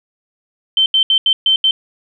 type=tone bursts at uneven times; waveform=sine; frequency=3100 Hz; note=G7; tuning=20 cents flat; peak=-9 dBFS; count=6; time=0.77-0.86 / 0.94-1.03 / 1.1-1.18 / 1.26-1.33 / 1.46-1.56 / 1.64-1.71 s; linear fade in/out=2 ms; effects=none